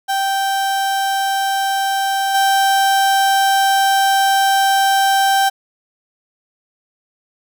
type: tone with level steps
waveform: 35% pulse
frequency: 782 Hz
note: G5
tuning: 4 cents flat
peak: -14 / -10 dBFS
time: 0.08-5.5 s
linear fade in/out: 20 ms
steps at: 2.34 s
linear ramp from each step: 10 ms
effects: none